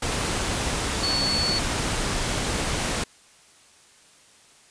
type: tone in noise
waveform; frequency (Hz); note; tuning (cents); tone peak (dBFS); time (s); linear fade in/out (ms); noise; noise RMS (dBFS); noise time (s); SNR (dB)
sine; 4435; C#8; 0; -23; 1.03-1.59; 5; pink; -26; 0.02-3.04; 0
effects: white hiss -54 dBFS RMS until 4.7 s + resampled to 22050 Hz